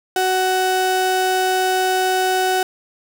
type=tone pair together; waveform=35% pulse; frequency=373 / 746 Hz; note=F#4 / F#5; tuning=+14 / +14 cents; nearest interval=octave; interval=1200 cents; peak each=-18 dBFS; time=0.16-2.63 s; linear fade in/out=2 ms; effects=none